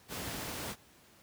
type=noise; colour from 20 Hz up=pink; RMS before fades=-39 dBFS; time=0.08-0.76 s; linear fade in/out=50 ms; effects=pink hiss -61 dBFS RMS until 1.22 s + high-pass 80 Hz 12 dB/octave